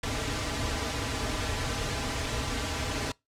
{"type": "noise with comb filter", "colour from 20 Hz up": "pink", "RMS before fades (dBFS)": -31, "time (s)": [0.03, 3.12], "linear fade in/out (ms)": 5, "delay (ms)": 5.5, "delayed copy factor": -0.75, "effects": ["noise-tail reverb RT60 0.2 s tail -24 dB re dry", "low-pass 7000 Hz 12 dB/octave"]}